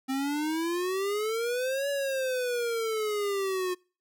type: exponential two-way sweep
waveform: square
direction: up then down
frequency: 261.6 to 569 to 359.7 Hz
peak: -28 dBFS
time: 0.08-3.75 s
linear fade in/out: 20 ms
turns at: 1.89 s
effects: noise-tail reverb RT60 0.4 s tail -26 dB re dry